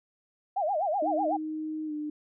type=tone with vibrato; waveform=sine; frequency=704 Hz; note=F5; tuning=14 cents sharp; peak=-25 dBFS; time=0.56-1.37 s; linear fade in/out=10 ms; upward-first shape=sine; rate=8 Hz; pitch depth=270 cents each way
type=tone with pitch glide; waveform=sine; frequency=311.1 to 300.7 Hz; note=D#4 to D4; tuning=0 to +41 cents; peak=-31 dBFS; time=1.02-2.1 s; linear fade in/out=5 ms; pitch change=-59 cents; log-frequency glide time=1.86-1.92 s
effects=none